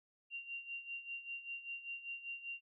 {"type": "tone with tremolo", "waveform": "sine", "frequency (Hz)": 2767, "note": "F7", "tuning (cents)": -17, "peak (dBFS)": -40, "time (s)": [0.3, 2.61], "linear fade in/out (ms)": 50, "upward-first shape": "sine", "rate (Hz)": 5.1, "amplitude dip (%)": 75, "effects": []}